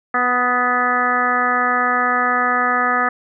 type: harmonic tone with a mistuned harmonic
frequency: 246.9 Hz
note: B3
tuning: in tune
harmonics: 1 / 2 / 3 / 4 / 5 / 6 / 7 / 8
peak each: -27 / -27 / -22 / -30 / -18 / -27 / -21 / -26 dBFS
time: 0.14-3.09 s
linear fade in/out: 5 ms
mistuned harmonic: 5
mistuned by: +21 cents
effects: none